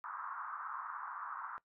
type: band-pass noise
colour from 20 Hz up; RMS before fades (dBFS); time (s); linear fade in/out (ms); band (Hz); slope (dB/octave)
pink; -44; 0.04-1.58; 0; 1000 to 1400; 48
effects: noise-tail reverb RT60 0.1 s tail -19 dB re dry